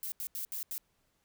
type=noise bursts at uneven times; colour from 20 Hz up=violet; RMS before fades=-38 dBFS; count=5; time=0.03-0.12 / 0.2-0.27 / 0.35-0.45 / 0.52-0.63 / 0.71-0.78 s; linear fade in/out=0 ms; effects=pink hiss -75 dBFS RMS until 1.24 s